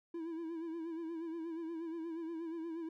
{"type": "tone with vibrato", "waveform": "triangle", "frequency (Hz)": 329.6, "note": "E4", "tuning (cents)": 0, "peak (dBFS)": -37, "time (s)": [0.14, 2.89], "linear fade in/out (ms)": 5, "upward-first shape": "sine", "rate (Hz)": 8.4, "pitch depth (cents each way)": 62, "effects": []}